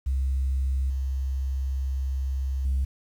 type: tone with level steps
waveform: sine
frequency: 66.6 Hz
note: C2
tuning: 31 cents sharp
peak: -21 / -24 / -20 dBFS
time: 0.06-2.85 s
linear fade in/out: 10 ms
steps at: 0.9 / 2.65 s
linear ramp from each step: 2 ms
effects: tanh soft clip ceiling -19 dBFS + 9-bit